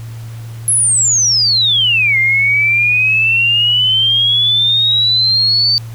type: exponential two-way sweep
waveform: sine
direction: down then up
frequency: 11120 to 2093 to 4603 Hz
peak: -9 dBFS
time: 0.68-5.78 s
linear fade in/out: 0 ms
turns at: 2.18 s
effects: added 114 Hz sine -25 dBFS peak until 5.94 s + pink hiss -41 dBFS RMS until 5.94 s